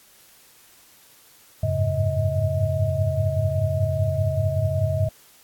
sine tone cluster, 89.4 / 100.3 / 105.3 / 137 / 634 Hz, F2 / G2 / G#2 / C#3 / D#5, +41 / +40 / +24 / -20 / +32 cents, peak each -26 dBFS, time 1.63-5.09 s, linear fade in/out 5 ms, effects white hiss -53 dBFS RMS until 5.43 s + AAC 64 kbps

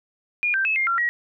sine tone with pitch steps, 2429 / 1566 / 2594 / 2118 / 1371 / 1907 Hz, D#7 / G6 / E7 / C7 / F6 / A#6, -42 / -2 / -28 / +21 / -32 / +39 cents, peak -19 dBFS, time 0.43-1.09 s, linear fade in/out 0 ms, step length 110 ms, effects none

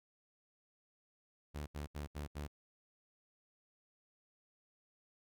sawtooth tone bursts, 73.5 Hz, D2, 2 cents sharp, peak -37 dBFS, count 5, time 1.54-2.478 s, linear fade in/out 20 ms, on 130 ms, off 72 ms, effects none

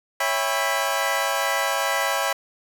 20% pulse chord, C# half-diminished seventh, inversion none, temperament equal with one note detuned, 554.4 / 659.3 / 803.2 / 987.8 Hz, C#5 / E5 / G5 / B5, 0 / 0 / +42 / 0 cents, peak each -22 dBFS, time 0.2-2.33 s, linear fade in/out 5 ms, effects none

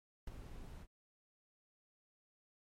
brown noise with ADSR envelope, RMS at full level -41 dBFS, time 0.27-0.87 s, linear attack 5 ms, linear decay 13 ms, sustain -9 dB, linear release 52 ms, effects MP3 64 kbps

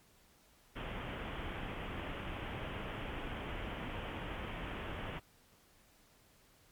pink low-pass noise, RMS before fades -42 dBFS, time 0.75-5.2 s, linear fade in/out 20 ms, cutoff 3300 Hz, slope 96 dB/octave, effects pink hiss -66 dBFS RMS until 6.71 s + MP3 96 kbps

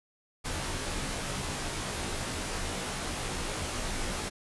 pink noise with comb filter, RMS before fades -34 dBFS, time 0.44-4.3 s, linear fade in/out 20 ms, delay 18 ms, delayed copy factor -0.9, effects resampled to 24000 Hz

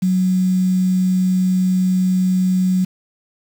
sine tone with quantisation, 185 Hz, F#3, in tune, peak -13 dBFS, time 0.02-2.85 s, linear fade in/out 10 ms, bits 6, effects none

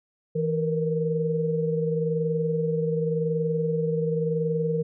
sine tone cluster, 162.8 / 463.8 / 484.7 Hz, E3 / A#4 / B4, -21 / -9 / -32 cents, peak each -26 / -25 / -34 dBFS, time 0.35-4.83 s, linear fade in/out 10 ms, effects none

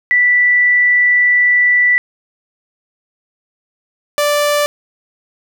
sine / sawtooth tone pair in turn, 1969 / 586.6 Hz, B6 / D5, -6 / -2 cents, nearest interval octave + major sixth, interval 2096 cents, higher first, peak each -8 dBFS, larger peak neither, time 0.11-1.98 / 4.18-4.66 s, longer first, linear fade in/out 0 ms, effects none

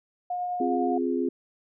sine tone with tremolo, 717 Hz, F5, 45 cents sharp, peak -26 dBFS, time 0.3-0.98 s, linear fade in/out 5 ms, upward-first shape triangle, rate 9.8 Hz, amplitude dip 25%
sine chord, F minor, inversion second, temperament equal, 261.6 / 349.2 / 415.3 Hz, C4 / F4 / Ab4, 0 / 0 / 0 cents, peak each -27 / -28 / -30 dBFS, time 0.6-1.29 s, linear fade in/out 5 ms
effects none

